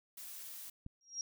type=noise; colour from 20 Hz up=blue; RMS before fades=-48 dBFS; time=0.17-0.7 s; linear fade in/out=5 ms
type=click; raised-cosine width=5 ms; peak=-33 dBFS; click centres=0.864 s
type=tone with exponential growth; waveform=sine; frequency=5620 Hz; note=F8; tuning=10 cents sharp; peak=-33 dBFS; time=1.01-1.21 s; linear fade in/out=1 ms; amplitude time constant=42 ms
effects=none